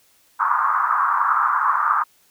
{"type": "band-pass noise", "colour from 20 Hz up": "white", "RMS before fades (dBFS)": -19, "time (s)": [0.39, 2.04], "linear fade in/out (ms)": 20, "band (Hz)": [1000, 1300], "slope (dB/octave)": 48, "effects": ["white hiss -58 dBFS RMS until 2.3 s"]}